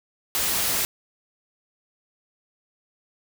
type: noise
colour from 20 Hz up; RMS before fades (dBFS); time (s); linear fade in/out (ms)
white; -24; 0.35-0.85; 0
effects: none